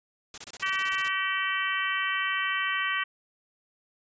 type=noise bursts; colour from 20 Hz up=white; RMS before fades=-39 dBFS; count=12; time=0.34-1.082 s; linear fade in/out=2 ms; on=38 ms; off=26 ms
type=harmonic tone; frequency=383.3 Hz; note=G4; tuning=39 cents flat; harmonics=3 / 4 / 5 / 6 / 7 / 8; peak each=-32 / -33 / -30 / -35 / -36 / -35 dBFS; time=0.62-3.04 s; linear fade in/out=10 ms
effects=resampled to 16000 Hz